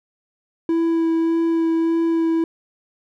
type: tone with vibrato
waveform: triangle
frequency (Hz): 329.6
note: E4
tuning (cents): 0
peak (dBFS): -14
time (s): 0.69-2.44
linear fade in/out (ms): 2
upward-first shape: sine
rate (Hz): 1.7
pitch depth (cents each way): 11
effects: none